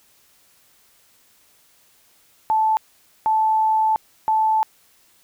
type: tone bursts at uneven times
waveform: sine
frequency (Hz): 875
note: A5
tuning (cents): -10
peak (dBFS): -15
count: 3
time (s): 2.5-2.77 / 3.26-3.96 / 4.28-4.63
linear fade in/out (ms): 0
effects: white hiss -57 dBFS RMS until 5.23 s